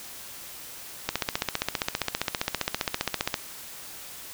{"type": "click train", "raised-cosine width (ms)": 0.2, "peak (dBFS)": -7, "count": 35, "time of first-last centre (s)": [1.09, 3.342], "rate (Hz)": 15.1, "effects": ["white hiss -42 dBFS RMS until 4.33 s"]}